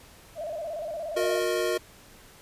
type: tone with vibrato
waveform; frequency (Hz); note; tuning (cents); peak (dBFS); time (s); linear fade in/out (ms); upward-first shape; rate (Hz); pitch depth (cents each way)
sine; 637; D#5; +41; -31; 0.35-1.42; 50; square; 17; 90
type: chord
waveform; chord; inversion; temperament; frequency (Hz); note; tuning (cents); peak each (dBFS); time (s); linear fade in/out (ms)
square; D# minor; first; equal with one note detuned; 361.3 / 466.2 / 622.3; F#4 / A#4 / D#5; -41 / 0 / 0; -29 / -30 / -31; 1.16-1.78; 10
effects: pink hiss -52 dBFS RMS until 2.41 s + resampled to 32000 Hz